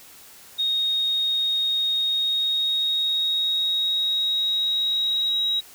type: tone with pitch glide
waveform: sine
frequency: 3729 to 3825 Hz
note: A#7 to A#7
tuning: 0 to +44 cents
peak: -20 dBFS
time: 0.58-5.61 s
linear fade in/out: 20 ms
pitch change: +44 cents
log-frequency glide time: 1.97-5.38 s
effects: white hiss -47 dBFS RMS until 5.74 s